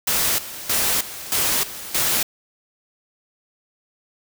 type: noise with tremolo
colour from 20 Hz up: white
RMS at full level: -20 dBFS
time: 0.07-2.23 s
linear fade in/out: 5 ms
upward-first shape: square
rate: 1.6 Hz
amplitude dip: 80%
effects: none